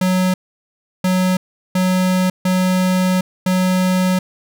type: tone bursts at uneven times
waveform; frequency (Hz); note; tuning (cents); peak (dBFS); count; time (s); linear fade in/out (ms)
square; 184.5; F#3; -5; -14; 5; 0.01-0.34 / 1.04-1.37 / 1.75-2.3 / 2.45-3.21 / 3.46-4.19; 5
effects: none